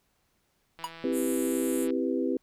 click train, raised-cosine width 0.3 ms, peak -29 dBFS, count 185, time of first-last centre 0.79-1.905 s, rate 165 Hz
square tone with exponential decay, 972 Hz, B5, 28 cents flat, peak -27 dBFS, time 0.84-0.92 s, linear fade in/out 1 ms, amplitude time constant 17 ms
sine chord, C major seventh, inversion none, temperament equal, 261.6 / 329.6 / 392 / 493.9 Hz, C4 / E4 / G4 / B4, 0 / 0 / 0 / 0 cents, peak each -29 / -31 / -32 / -33 dBFS, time 1.04-2.37 s, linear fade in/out 2 ms
pink band-pass noise, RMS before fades -40 dBFS, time 1.12-1.88 s, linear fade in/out 50 ms, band 7100 to 13000 Hz, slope 96 dB/octave
effects pink hiss -72 dBFS RMS until 2.42 s

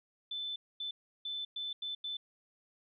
sine tone bursts at uneven times, 3520 Hz, A7, in tune, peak -36 dBFS, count 6, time 0.31-0.56 / 0.8-0.91 / 1.25-1.45 / 1.56-1.73 / 1.82-1.95 / 2.04-2.17 s, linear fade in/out 5 ms, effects none

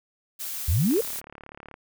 blue noise, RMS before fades -33 dBFS, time 0.39-1.21 s, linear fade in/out 20 ms
sine exponential sweep, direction up, 68 to 493.9 Hz, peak -19 dBFS, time 0.68-1.01 s, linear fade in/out 5 ms
click train, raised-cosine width 0.5 ms, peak -27 dBFS, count 31, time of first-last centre 0.91-1.741 s, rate 36.1 Hz
effects none

